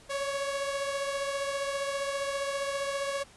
sawtooth beating tone pair, 554.4 / 569.4 Hz, C#5 / C#5, 0 / +46 cents, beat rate 15 Hz, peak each -27 / -34 dBFS, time 0.09-3.24 s, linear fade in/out 20 ms, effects pink hiss -55 dBFS RMS until 3.36 s + resampled to 24000 Hz

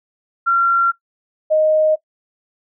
sine tone pair in turn, 1372 / 621.5 Hz, F6 / D#5, -31 / -2 cents, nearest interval octave + major second, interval 1371 cents, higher first, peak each -11 dBFS, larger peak neither, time 0.46-0.92 / 1.5-1.96 s, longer neither, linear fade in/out 20 ms, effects noise-tail reverb RT60 0.1 s tail -18 dB re dry

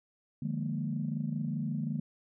sine chord, Bb dominant seventh, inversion first, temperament equal with one note detuned, 150.44 / 174.61 / 207.7 / 233.1 Hz, D3 / F3 / Ab3 / Bb3, +42 / 0 / 0 / 0 cents, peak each -34 / -39 / -37 / -36 dBFS, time 0.42-2 s, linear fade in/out 5 ms, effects tanh soft clip ceiling -21 dBFS

